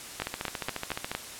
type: two click trains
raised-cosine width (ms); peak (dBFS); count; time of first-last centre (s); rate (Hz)
0.3; -15 / -13; 14 / 5; 0.2-1.115 / 0.22-1.15; 14.2 / 4.3
effects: white hiss -42 dBFS RMS until 1.39 s + low-pass 11000 Hz 12 dB/octave